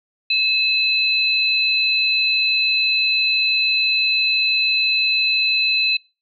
sine tone pair together, 2597 / 4033 Hz, E7 / B7, -26 / +36 cents, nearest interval minor sixth, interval 762 cents, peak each -18 dBFS, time 0.3-5.97 s, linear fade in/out 5 ms, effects noise-tail reverb RT60 0.3 s tail -26 dB re dry

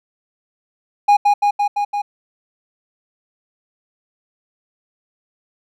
triangle tone with echo, 820 Hz, G#5, 22 cents flat, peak -6 dBFS, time 1.08-1.17 s, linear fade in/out 10 ms, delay 170 ms, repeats 5, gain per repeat -2 dB, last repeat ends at 2.02 s, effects none

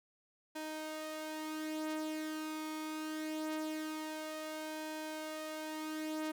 sawtooth tone with flanger, 311.1 Hz, D#4, in tune, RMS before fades -41 dBFS, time 0.55-6.32 s, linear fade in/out 10 ms, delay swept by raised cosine 1.2 to 4.1 ms, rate 0.23 Hz, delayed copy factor +0.5, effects none

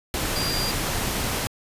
sine tone in noise, 4767 Hz, D8, 25 cents sharp, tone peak -27 dBFS, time 0.36-0.71 s, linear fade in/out 0 ms, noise pink, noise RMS -26 dBFS, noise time 0.14-1.47 s, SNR -4 dB, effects resampled to 32000 Hz

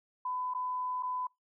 sine tone with dropouts, 1004 Hz, B5, 28 cents sharp, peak -32 dBFS, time 0.25-1.27 s, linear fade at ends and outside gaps 5 ms, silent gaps 0.538-0.547 / 1.026-1.031 s, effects noise-tail reverb RT60 0.2 s tail -26 dB re dry

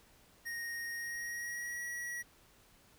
square tone with pitch glide, 1864.7 to 1920.4 Hz, A#6 to B6, 0 to -49 cents, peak -39 dBFS, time 0.45-2.23 s, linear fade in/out 20 ms, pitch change +51 cents, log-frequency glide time 0.94-1.83 s, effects pink hiss -64 dBFS RMS until 2.98 s

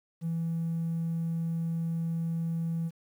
triangle tone, 165.5 Hz, E3, 7 cents sharp, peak -25 dBFS, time 0.21-2.91 s, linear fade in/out 50 ms, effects tanh soft clip ceiling -25 dBFS + 10-bit

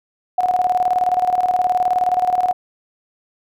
sine tone with tremolo, 729 Hz, F#5, 26 cents flat, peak -12 dBFS, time 0.38-2.53 s, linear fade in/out 5 ms, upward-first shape square, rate 19 Hz, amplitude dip 65%, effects none

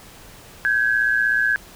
sine tone pair together, 1554 / 1670.3 Hz, G6 / G#6, -16 / +9 cents, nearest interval minor second, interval 125 cents, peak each -19 dBFS, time 0.65-1.56 s, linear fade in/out 0 ms, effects pink hiss -44 dBFS RMS until 1.75 s

